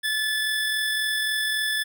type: tone with amplitude modulation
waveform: 25% pulse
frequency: 1734 Hz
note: A6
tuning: 26 cents flat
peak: -18 dBFS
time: 0.03-1.84 s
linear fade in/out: 20 ms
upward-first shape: sine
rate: 43.7 Hz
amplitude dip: 25%
effects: none